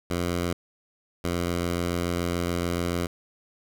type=tone pair in turn; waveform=10% pulse; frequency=87.31 / 86.97 Hz; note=F2 / F2; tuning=0 / -7 cents; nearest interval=unison; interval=7 cents; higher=first; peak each=-17 / -17 dBFS; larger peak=neither; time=0.1-0.53 / 1.24-3.07 s; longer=second; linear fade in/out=5 ms; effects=none